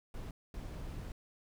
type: noise bursts at uneven times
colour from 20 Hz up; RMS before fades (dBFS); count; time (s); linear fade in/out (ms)
brown; -43; 2; 0.14-0.31 / 0.54-1.12; 2
effects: none